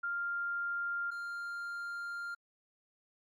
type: tone pair in turn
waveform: sine / triangle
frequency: 1396.9 / 1396.9 Hz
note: F6 / F6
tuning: 0 / 0 cents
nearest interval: unison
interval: 0 cents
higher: neither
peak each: -33 / -36 dBFS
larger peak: first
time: 0.03-1.11 / 1.11-2.35 s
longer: second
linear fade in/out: 10 ms
effects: AAC 64 kbps